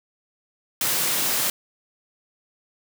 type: high-pass noise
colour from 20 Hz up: white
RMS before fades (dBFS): -23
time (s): 0.81-1.5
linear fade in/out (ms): 2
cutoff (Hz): 100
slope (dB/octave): 96
effects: none